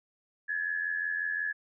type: tone with amplitude modulation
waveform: sine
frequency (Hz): 1700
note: G#6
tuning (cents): +40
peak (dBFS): -26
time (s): 0.48-1.53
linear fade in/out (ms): 20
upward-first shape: sine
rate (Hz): 85.6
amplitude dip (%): 70
effects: none